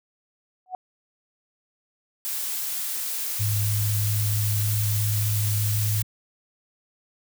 sine tone with exponential growth, 740 Hz, F#5, in tune, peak -24 dBFS, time 0.66-0.75 s, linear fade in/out 1 ms, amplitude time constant 18 ms
blue noise, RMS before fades -29 dBFS, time 2.25-6.02 s, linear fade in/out 0 ms
sine tone with pitch glide, 104.7 to 105.37 Hz, G#2 to G#2, +15 to +26 cents, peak -22 dBFS, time 3.39-6.03 s, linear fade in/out 20 ms, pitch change +11 cents, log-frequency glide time 3.76-5.7 s
effects none

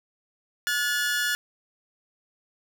sawtooth tone pair together, 1445.5 / 1719 Hz, F#6 / A6, -41 / -41 cents, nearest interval minor third, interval 300 cents, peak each -23 dBFS, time 0.67-1.35 s, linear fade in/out 0 ms, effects none

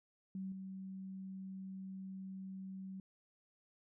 sine tone with level steps, 190.6 Hz, G3, 48 cents flat, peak -40 / -44 dBFS, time 0.35-3 s, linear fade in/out 2 ms, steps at 0.52 s, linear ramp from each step 2 ms, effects none

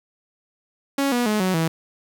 sawtooth tone with pitch steps, 277.2 / 242.7 / 212.5 / 186.08 / 162.93 Hz, C#4 / B3 / G#3 / F#3 / E3, 0 / -30 / +40 / +10 / -20 cents, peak -15 dBFS, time 0.98-1.68 s, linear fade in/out 5 ms, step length 140 ms, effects 9-bit

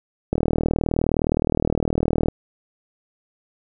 click train, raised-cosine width 2 ms, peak -6 dBFS, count 78, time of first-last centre 0.33-2.284 s, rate 39.4 Hz, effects none

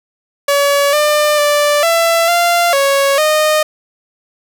sawtooth tone with pitch steps, 567 / 598 / 587 / 669 / 692 / 554 / 615 Hz, C#5 / D5 / D5 / E5 / F5 / C#5 / D#5, +39 / +31 / -1 / +25 / -16 / -1 / -20 cents, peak -6 dBFS, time 0.48-3.63 s, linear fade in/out 5 ms, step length 450 ms, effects none

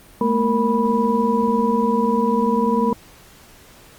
sine tone cluster, 214.4 / 234.6 / 465.1 / 982 Hz, A3 / A#3 / A#4 / B5, -45 / +11 / -4 / -10 cents, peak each -21 dBFS, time 0.21-2.93 s, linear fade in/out 2 ms, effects pink hiss -47 dBFS RMS until 3.98 s + Opus 32 kbps

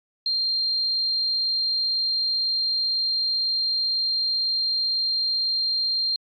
sine tone, 4186 Hz, C8, in tune, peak -21 dBFS, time 0.26-6.16 s, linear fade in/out 2 ms, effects AAC 48 kbps

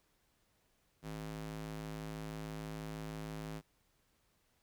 square tone with high-pass filter, 53.1 Hz, G#1, 39 cents sharp, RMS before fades -44 dBFS, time 1.02-3.62 s, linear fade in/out 50 ms, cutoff 130 Hz, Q 1.1, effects pink hiss -75 dBFS RMS until 4.62 s

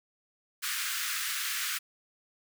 pink high-pass noise, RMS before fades -33 dBFS, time 0.62-1.79 s, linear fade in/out 20 ms, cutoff 1300 Hz, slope 48 dB/octave, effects none

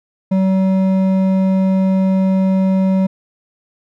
triangle tone with hard clipping, 190 Hz, F#3, 46 cents sharp, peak -13 dBFS, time 0.31-3.07 s, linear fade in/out 10 ms, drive 12 dB, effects none

